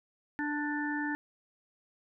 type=harmonic tone; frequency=295 Hz; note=D4; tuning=8 cents sharp; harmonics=1 / 3 / 5 / 6; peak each=-33 / -39 / -41 / -36 dBFS; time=0.39-1.15 s; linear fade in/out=0 ms; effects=none